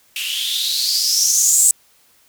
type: noise with band-pass filter sweep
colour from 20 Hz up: violet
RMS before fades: -17 dBFS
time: 0.16-1.71 s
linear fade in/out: 2 ms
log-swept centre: 2700 to 8000 Hz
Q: 7.6
effects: white hiss -55 dBFS RMS until 2.28 s